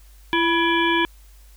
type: harmonic tone with a mistuned harmonic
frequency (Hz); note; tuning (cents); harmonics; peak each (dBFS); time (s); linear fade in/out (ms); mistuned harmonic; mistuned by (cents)
336.8; E4; +37; 1 / 3 / 5 / 7 / 9 / 10; -21 / -22 / -24 / -25 / -30 / -28; 0.33-1.05; 0; 3; -52
effects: added 50 Hz sine -45 dBFS peak until 1.56 s + white hiss -56 dBFS RMS until 1.56 s